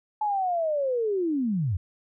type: linear sweep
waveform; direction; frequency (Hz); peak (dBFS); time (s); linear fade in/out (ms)
sine; down; 862 to 79.6; -23; 0.21-1.77; 5
effects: none